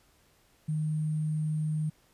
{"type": "tone with sample-and-hold", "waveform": "sine", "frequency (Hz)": 154.5, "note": "D#3", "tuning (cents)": -12, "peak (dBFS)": -27, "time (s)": [0.68, 1.9], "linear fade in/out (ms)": 10, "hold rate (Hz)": 8820, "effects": ["pink hiss -65 dBFS RMS until 2.13 s", "resampled to 32000 Hz"]}